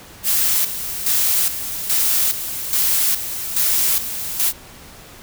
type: noise with tremolo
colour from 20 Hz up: blue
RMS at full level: -17 dBFS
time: 0.23-4.53 s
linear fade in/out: 50 ms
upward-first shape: square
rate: 1.2 Hz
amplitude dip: 65%
effects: pink hiss -41 dBFS RMS until 5.22 s